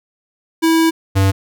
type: tone pair in turn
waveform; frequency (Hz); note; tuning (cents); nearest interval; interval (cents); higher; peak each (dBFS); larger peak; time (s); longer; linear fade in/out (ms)
square; 326 / 96.92; E4 / G2; -19 / -19; octave + major sixth; 2100; first; -11; neither; 0.62-0.91 / 1.15-1.32; first; 20
effects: none